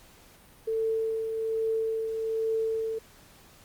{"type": "tone with tremolo", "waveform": "sine", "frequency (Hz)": 445.9, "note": "A4", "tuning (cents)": 23, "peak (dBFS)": -24, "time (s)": [0.67, 2.99], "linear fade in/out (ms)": 10, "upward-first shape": "triangle", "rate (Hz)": 1.2, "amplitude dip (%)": 45, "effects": ["pink hiss -55 dBFS RMS until 3.64 s", "Opus 48 kbps"]}